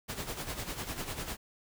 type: noise with tremolo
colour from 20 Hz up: pink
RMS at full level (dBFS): -36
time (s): 0.08-1.37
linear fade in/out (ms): 20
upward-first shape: sine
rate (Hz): 10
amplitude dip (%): 65
effects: none